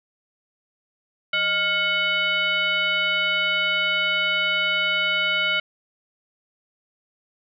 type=tone with frequency modulation; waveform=sine; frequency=2200 Hz; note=C#7; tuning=14 cents flat; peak=-19 dBFS; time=1.33-5.6 s; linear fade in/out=5 ms; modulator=790 Hz; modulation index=1.4; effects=none